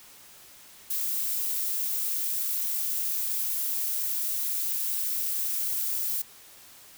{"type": "noise", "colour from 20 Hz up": "violet", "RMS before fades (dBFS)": -29, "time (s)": [0.9, 6.22], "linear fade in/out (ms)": 5, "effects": ["white hiss -51 dBFS RMS until 6.97 s"]}